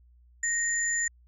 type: tone pair together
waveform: sine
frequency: 1864.7 / 7071 Hz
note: A#6 / A8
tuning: 0 / +8 cents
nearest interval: octave + major seventh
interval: 2308 cents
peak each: -28 dBFS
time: 0.43-1.08 s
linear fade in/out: 5 ms
effects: added 60 Hz sine -55 dBFS peak until 1.27 s